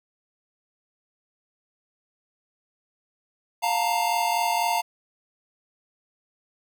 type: tone cluster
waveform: square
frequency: 703 / 890 / 934 Hz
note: F5 / A5 / A#5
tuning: +11 / +20 / +3 cents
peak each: -27 dBFS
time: 3.62-4.82 s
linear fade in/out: 20 ms
effects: none